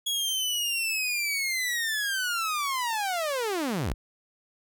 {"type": "linear sweep", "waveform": "sawtooth", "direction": "down", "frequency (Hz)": [3349, 32.7], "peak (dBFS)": -23, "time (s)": [0.06, 3.94], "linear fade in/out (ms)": 10, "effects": []}